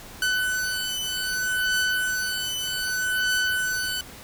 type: beating tone pair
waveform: sawtooth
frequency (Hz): 1502 / 1502.64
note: F#6 / F#6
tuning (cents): +26 / +26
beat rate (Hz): 0.64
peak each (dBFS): -23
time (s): 0.22-4.01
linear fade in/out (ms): 2
effects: pink hiss -43 dBFS RMS until 4.23 s